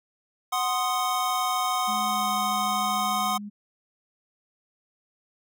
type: chord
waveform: square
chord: C diminished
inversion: second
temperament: equal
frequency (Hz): 740 / 1046.5 / 1244.5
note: Gb5 / C6 / Eb6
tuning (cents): 0 / 0 / 0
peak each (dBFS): -29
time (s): 0.52-3.38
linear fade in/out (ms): 10
type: tone with pitch glide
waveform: sine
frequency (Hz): 210.6 to 206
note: G#3 to G#3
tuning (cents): +24 to -14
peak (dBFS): -34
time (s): 1.87-3.5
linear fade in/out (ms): 20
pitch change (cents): -38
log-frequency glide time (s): 2.06-2.28
effects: none